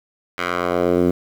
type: tone with band-pass filter sweep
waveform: 10% pulse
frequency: 88.3 Hz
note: F2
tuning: 20 cents sharp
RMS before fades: -19 dBFS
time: 0.38-1.11 s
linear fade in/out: 5 ms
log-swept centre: 1900 to 270 Hz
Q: 1.3
effects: 7-bit